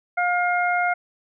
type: harmonic tone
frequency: 710 Hz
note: F5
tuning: 28 cents sharp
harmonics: 1 / 2 / 3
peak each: -21 / -24 / -26 dBFS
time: 0.17-0.94 s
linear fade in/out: 10 ms
effects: none